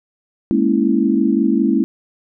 sine chord, A# half-diminished seventh, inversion third, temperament equal, 207.7 / 233.1 / 277.2 / 329.6 Hz, G#3 / A#3 / C#4 / E4, 0 / 0 / 0 / 0 cents, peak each -18 dBFS, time 0.51-1.84 s, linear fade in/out 0 ms, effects none

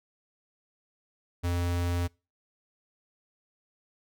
square tone, 87.31 Hz, F2, in tune, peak -27 dBFS, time 1.43-2.08 s, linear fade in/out 20 ms, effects noise-tail reverb RT60 0.3 s tail -25 dB re dry

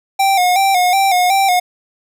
square tone with vibrato, 751 Hz, F#5, 26 cents sharp, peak -11 dBFS, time 0.19-1.6 s, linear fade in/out 10 ms, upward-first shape square, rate 2.7 Hz, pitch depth 69 cents each way, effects none

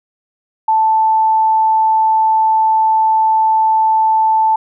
sine tone, 880 Hz, A5, in tune, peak -9 dBFS, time 0.68-4.56 s, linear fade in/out 5 ms, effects none

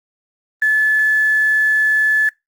sine tone with quantisation, 1729 Hz, A6, 31 cents flat, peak -11 dBFS, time 0.62-2.29 s, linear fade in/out 2 ms, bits 6, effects noise-tail reverb RT60 0.2 s tail -24 dB re dry + Opus 24 kbps

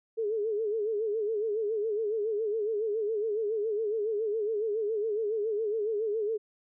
sine tone with vibrato, 430 Hz, A4, 40 cents flat, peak -27 dBFS, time 0.17-6.38 s, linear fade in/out 20 ms, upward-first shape sine, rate 7.2 Hz, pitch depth 98 cents each way, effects none

